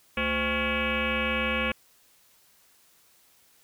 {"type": "tone with frequency modulation", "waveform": "sine", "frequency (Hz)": 1400, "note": "F6", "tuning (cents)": 4, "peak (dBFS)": -24, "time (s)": [0.17, 1.72], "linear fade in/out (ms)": 5, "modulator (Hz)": 294, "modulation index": 4.8, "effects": ["white hiss -61 dBFS RMS until 3.63 s"]}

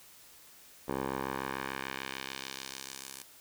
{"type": "tone with band-pass filter sweep", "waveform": "10% pulse", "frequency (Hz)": 66.8, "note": "C2", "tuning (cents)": 36, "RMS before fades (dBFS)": -39, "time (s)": [0.88, 3.23], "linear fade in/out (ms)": 5, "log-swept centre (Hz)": [620, 10000], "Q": 0.94, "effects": ["white hiss -56 dBFS RMS until 3.4 s"]}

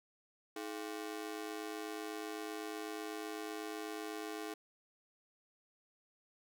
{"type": "ring-modulated tone", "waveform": "sawtooth", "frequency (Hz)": 371.5, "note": "F#4", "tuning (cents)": 7, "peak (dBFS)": -34, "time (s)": [0.56, 4.54], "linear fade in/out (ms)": 5, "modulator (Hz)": 54, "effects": []}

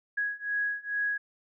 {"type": "beating tone pair", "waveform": "sine", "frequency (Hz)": [1661.2, 1663.5], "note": ["G#6", "G#6"], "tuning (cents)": [0, 2], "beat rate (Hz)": 2.3, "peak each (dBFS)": [-32, -31], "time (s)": [0.17, 1.18], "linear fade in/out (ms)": 10, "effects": []}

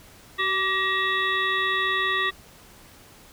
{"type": "harmonic tone with a mistuned harmonic", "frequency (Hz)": 379.5, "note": "F#4", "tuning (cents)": 44, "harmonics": [1, 3, 5, 7, 9, 10], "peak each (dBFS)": [-33, -27, -24, -35, -32, -32], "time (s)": [0.38, 2.31], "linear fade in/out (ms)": 20, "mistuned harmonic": 3, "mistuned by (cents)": 36, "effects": ["pink hiss -50 dBFS RMS until 3.32 s"]}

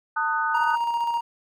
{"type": "chord", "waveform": "sine", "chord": "D# diminished", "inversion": "second", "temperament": "just", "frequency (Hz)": [896, 1244.5, 1493.4], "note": ["A5", "D#6", "F#6"], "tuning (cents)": [31, 0, 16], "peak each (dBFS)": -26, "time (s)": [0.16, 0.76], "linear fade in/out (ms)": 10}
{"type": "tone with tremolo", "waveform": "triangle", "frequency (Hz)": 938, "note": "A#5", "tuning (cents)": 11, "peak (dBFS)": -19, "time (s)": [0.54, 1.21], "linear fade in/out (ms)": 10, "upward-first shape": "square", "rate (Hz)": 15, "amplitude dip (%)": 35}
{"effects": []}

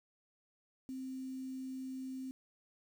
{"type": "tone with quantisation", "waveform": "sine", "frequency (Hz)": 261.6, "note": "C4", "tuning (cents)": 0, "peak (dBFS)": -40, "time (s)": [0.89, 2.31], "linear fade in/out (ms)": 0, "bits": 10, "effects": []}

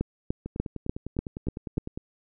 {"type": "two click trains", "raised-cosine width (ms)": 3, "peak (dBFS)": [-13, -21], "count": [7, 16], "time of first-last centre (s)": [[0.01, 1.78], [0.46, 1.975]], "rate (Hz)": [3.39, 9.9], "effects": []}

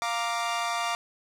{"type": "chord", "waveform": "sawtooth", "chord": "Bb major", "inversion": "second", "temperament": "equal", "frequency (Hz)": [698.5, 932.3, 1174.7], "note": ["F5", "Bb5", "D6"], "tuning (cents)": [0, 0, 0], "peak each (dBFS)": [-27, -29, -27], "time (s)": [0.02, 0.95], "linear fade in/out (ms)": 0, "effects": ["low-pass 8000 Hz 12 dB/octave", "9-bit"]}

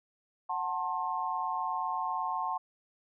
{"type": "chord", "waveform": "sine", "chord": "F# diminished", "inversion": "none", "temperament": "just", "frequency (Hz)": [740, 888, 1065.6], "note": ["F#5", "A5", "C6"], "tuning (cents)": [0, 16, 31], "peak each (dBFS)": [-36, -34, -34], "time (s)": [0.49, 2.58], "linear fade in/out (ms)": 10, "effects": []}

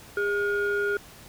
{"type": "tone pair together", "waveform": "sine", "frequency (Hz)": [406.7, 1431], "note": ["G#4", "F6"], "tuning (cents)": [-36, 42], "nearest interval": "octave + minor seventh", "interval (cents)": 2178, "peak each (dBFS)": [-24, -25], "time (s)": [0.17, 0.97], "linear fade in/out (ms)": 2, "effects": ["tanh soft clip ceiling -19 dBFS", "pink hiss -48 dBFS RMS until 1.28 s"]}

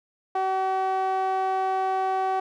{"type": "tone with band-pass filter", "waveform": "sawtooth", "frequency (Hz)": 380, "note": "F#4", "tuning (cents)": 46, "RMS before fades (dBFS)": -25, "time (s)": [0.35, 2.4], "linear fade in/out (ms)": 5, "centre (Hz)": 800, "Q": 2.8, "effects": []}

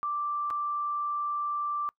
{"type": "tone with dropouts", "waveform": "sine", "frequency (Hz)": 1174.7, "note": "D6", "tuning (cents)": 0, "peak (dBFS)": -28, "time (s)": [0.03, 1.89], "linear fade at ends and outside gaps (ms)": 0, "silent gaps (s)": [0.503, 0.508], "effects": ["noise-tail reverb RT60 0.1 s tail -24 dB re dry"]}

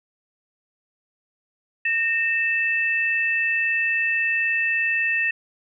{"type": "tone pair together", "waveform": "sine", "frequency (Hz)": [1839.2, 2637], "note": ["A#6", "E7"], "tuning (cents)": [-24, 0], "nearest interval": "tritone", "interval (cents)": 624, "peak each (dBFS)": [-22, -22], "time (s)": [1.85, 5.31], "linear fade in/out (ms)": 5, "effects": []}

